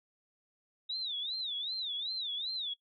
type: tone with vibrato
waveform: sine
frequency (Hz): 3729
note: A#7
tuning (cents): 0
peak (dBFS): -34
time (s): 0.89-2.74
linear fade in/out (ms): 10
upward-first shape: sine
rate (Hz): 2.6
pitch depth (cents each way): 190
effects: noise-tail reverb RT60 0.1 s tail -17 dB re dry